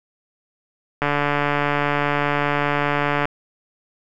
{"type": "click train", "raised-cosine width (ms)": 0.5, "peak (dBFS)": -5, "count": 325, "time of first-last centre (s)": [1.02, 3.254], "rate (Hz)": 145, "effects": []}